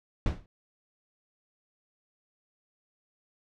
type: noise with exponential decay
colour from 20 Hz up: brown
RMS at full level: -22 dBFS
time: 0.26-0.46 s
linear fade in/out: 2 ms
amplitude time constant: 43 ms
effects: low-pass 5000 Hz 12 dB/octave